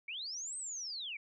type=linear two-way sweep; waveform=sine; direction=up then down; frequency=2200 to 8350 to 2200 Hz; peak=-39 dBFS; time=0.08-1.17 s; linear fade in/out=5 ms; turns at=0.57 s; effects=none